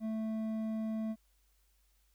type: tone with hard clipping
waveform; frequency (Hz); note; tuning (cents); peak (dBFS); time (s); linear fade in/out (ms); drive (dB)
triangle; 220; A3; 0; -35; 0-1.16; 50; 10
effects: added 50 Hz sine -69 dBFS peak until 2.14 s + white hiss -75 dBFS RMS until 2.14 s